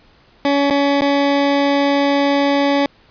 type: tone with dropouts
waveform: 20% pulse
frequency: 282.1 Hz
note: C#4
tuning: 30 cents sharp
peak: -8 dBFS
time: 0.45-2.86 s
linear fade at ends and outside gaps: 1 ms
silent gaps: 0.7-0.708 / 1.01-1.018 s
effects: pink hiss -51 dBFS RMS until 3.1 s + resampled to 11025 Hz